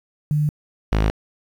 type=tone pair in turn; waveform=sine / sawtooth; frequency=150 / 53.03 Hz; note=D3 / G#1; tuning=+37 / +37 cents; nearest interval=octave + tritone; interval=1800 cents; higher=first; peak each=-16 / -12 dBFS; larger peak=second; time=0.31-0.49 / 0.92-1.1 s; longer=neither; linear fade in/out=0 ms; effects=low-pass 4000 Hz 12 dB/octave + 8-bit